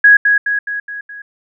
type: tone with echo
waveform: sine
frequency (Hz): 1661.2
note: G#6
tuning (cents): 0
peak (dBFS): -3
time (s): 0.04-0.17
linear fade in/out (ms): 5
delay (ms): 210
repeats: 5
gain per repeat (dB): -5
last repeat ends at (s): 1.22
effects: none